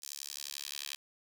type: tone with high-pass filter sweep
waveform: 10% pulse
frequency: 71.3 Hz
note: C#2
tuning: 49 cents sharp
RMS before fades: -43 dBFS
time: 0.02-0.96 s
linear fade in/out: 10 ms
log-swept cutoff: 5900 to 3300 Hz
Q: 1.4
effects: none